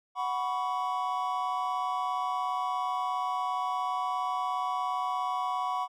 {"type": "chord", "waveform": "triangle", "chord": "F# suspended fourth", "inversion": "none", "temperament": "equal with one note detuned", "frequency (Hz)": [740, 987.8, 1124.9], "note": ["F#5", "B5", "C#6"], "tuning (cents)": [0, 0, 25], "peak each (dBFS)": -31, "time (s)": [0.15, 5.88], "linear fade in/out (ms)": 50, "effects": []}